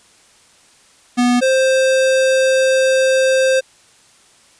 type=tone pair in turn; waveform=square; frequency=244.9 / 525.6 Hz; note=B3 / C5; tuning=-14 / +8 cents; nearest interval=octave + minor second; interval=1322 cents; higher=second; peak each=-12 dBFS; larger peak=neither; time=1.17-1.41 / 1.41-3.61 s; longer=second; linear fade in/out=20 ms; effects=white hiss -50 dBFS RMS until 4.59 s + resampled to 22050 Hz